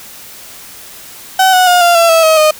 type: tone with pitch steps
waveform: 35% pulse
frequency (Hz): 758 / 736 / 714.6 / 693.9 / 673.7 / 654.2 / 635.2 / 616.8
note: F#5 / F#5 / F5 / F5 / E5 / E5 / D#5 / D#5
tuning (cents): +42 / -9 / +40 / -11 / +38 / -13 / +36 / -15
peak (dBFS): -4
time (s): 1.39-2.51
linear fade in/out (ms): 5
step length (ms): 140
effects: white hiss -33 dBFS RMS until 2.59 s